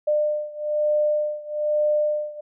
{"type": "beating tone pair", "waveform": "sine", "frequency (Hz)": [600, 601.1], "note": ["D5", "D5"], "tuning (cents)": [37, 40], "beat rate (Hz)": 1.1, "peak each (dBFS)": [-22, -24], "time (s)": [0.07, 2.41], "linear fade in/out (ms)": 10, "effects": []}